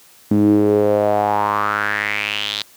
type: tone with band-pass filter sweep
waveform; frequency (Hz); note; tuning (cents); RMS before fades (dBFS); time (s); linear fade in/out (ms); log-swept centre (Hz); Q
sawtooth; 103.83; G#2; 0; -17; 0.31-2.62; 0; 250 to 3900; 4.9
effects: white hiss -48 dBFS RMS until 2.76 s + high-pass 60 Hz 12 dB/octave